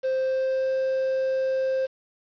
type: tone with pitch glide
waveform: triangle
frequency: 523.3 to 526.6 Hz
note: C5 to C5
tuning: 0 to +11 cents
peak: -20 dBFS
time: 0.03-1.87 s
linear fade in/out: 20 ms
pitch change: +11 cents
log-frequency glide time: 0.21-0.73 s
effects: resampled to 11025 Hz + 8-bit